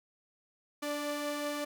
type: tone pair together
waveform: sawtooth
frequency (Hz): 291.3 / 588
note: D4 / D5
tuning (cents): -14 / +2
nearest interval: octave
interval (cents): 1216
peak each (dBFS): -33 / -32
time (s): 0.82-1.65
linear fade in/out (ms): 10
effects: none